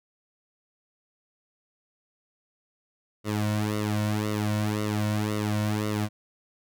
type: tone with flanger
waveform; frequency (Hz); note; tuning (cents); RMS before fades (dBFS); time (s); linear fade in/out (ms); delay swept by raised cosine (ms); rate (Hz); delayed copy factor
sawtooth; 105.7; G#2; +31; -27; 3.24-6.09; 50; 1.2 to 2.5; 1.9; -0.9
effects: none